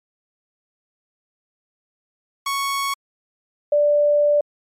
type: tone pair in turn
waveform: sawtooth / sine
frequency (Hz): 1108.7 / 587.3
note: C#6 / D5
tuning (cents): 0 / 0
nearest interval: major seventh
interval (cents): 1100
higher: first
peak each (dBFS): -17 / -13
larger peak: second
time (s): 2.46-2.94 / 3.72-4.41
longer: second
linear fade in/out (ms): 5
effects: MP3 64 kbps